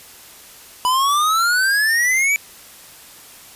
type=exponential sweep; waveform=square; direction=up; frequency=987.8 to 2325 Hz; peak=-15 dBFS; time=0.85-2.36 s; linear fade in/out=0 ms; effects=white hiss -42 dBFS RMS until 3.55 s + resampled to 32000 Hz